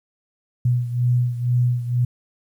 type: beating tone pair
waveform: sine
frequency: 122.2 / 124.3 Hz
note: B2 / B2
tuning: -18 / +12 cents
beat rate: 2.1 Hz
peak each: -18 / -23 dBFS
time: 0.65-2.05 s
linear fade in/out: 5 ms
effects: 9-bit